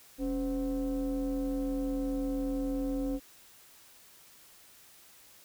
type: tone with frequency modulation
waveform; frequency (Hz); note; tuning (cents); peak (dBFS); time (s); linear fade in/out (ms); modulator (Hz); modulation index
sine; 277.2; C#4; 0; -28; 0.18-3.2; 50; 237; 0.81
effects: tanh soft clip ceiling -26 dBFS + white hiss -57 dBFS RMS until 5.44 s